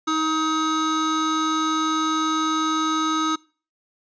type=tone pair together; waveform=square; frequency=315.2 / 1268 Hz; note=D#4 / D#6; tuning=+23 / +32 cents; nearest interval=2 octaves; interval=2409 cents; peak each=-24 / -23 dBFS; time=0.07-3.36 s; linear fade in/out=10 ms; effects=noise-tail reverb RT60 0.4 s tail -24 dB re dry + resampled to 16000 Hz